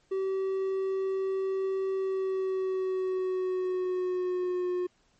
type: tone with pitch glide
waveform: triangle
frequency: 383.7 to 360.1 Hz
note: G4 to F#4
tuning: -37 to -47 cents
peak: -25 dBFS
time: 0.11-4.87 s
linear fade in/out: 10 ms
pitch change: -110 cents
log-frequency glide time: 1.94-4.7 s
effects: pink hiss -68 dBFS RMS until 5.19 s + MP3 32 kbps